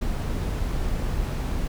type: noise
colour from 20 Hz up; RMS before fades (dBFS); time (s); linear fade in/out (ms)
brown; -26; 0.01-1.68; 10
effects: none